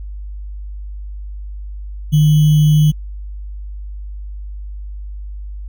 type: tone with sample-and-hold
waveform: sine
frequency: 152.2 Hz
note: D#3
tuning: 38 cents flat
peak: -7 dBFS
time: 2.12-2.92 s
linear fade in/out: 20 ms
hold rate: 3150 Hz
effects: added 50 Hz sine -25 dBFS peak until 5.68 s + MP3 96 kbps